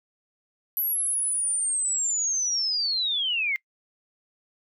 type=linear sweep; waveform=sine; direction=down; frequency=11840 to 2067 Hz; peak=-23 dBFS; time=0.77-3.56 s; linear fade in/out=0 ms; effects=noise-tail reverb RT60 0.1 s tail -24 dB re dry